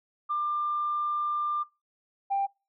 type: tone pair in turn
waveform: sine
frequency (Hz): 1193 / 791.2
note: D6 / G5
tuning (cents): +27 / +16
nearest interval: perfect fifth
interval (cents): 711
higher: first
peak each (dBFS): -25 / -23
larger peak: second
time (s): 0.29-1.64 / 2.3-2.47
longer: first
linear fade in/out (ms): 20
effects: noise-tail reverb RT60 0.3 s tail -26 dB re dry + tanh soft clip ceiling -20 dBFS